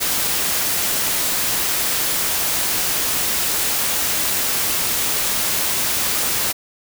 white noise, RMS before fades -20 dBFS, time 0-6.53 s, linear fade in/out 20 ms, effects none

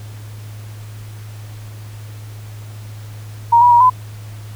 sine tone with pitch steps, 938 / 971 / 953 / 1010 Hz, A#5 / B5 / A#5 / B5, +11 / -30 / +38 / +39 cents, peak -6 dBFS, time 3.52-3.9 s, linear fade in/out 10 ms, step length 95 ms, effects added 106 Hz sine -30 dBFS peak until 4.55 s + pink hiss -43 dBFS RMS until 4.55 s

